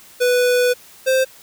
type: tone pair in turn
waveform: square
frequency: 493.9 / 523.3 Hz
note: B4 / C5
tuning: 0 / 0 cents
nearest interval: minor second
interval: 100 cents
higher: second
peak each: -14 dBFS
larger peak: neither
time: 0.2-0.74 / 1.06-1.25 s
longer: first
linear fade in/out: 20 ms
effects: white hiss -45 dBFS RMS until 1.42 s